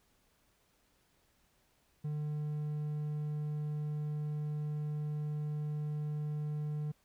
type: tone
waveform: triangle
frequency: 150 Hz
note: D3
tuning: 37 cents sharp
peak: -32 dBFS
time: 2.04-6.92 s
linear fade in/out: 10 ms
effects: pink hiss -72 dBFS RMS until 7.04 s